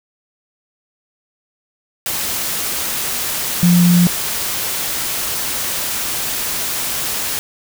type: tone in noise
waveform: sine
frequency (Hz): 175.4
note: F3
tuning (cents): +8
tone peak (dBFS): -8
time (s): 3.63-4.07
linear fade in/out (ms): 0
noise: white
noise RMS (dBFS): -21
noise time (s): 2.06-7.39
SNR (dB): +10
effects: none